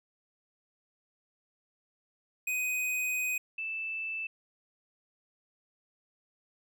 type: tone pair in turn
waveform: square / sine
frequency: 2500 / 2641 Hz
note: D#7 / E7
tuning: +8 / +3 cents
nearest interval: minor second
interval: 95 cents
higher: second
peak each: -30 / -33 dBFS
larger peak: first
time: 2.47-3.38 / 3.58-4.27 s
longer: first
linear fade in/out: 5 ms
effects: none